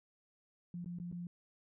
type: tone with dropouts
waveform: sine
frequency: 174.61 Hz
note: F3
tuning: in tune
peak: -40 dBFS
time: 0.74-1.27 s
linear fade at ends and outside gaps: 2 ms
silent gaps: 0.845-0.859 / 0.987-0.999 / 1.116-1.125 s
effects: none